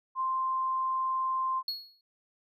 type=tone; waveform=sine; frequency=1046.5 Hz; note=C6; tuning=in tune; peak=-27 dBFS; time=0.15-1.63 s; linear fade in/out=50 ms
type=tone with exponential decay; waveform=triangle; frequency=4333 Hz; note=C#8; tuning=40 cents flat; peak=-27 dBFS; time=1.68-2.01 s; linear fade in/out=2 ms; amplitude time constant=70 ms
effects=none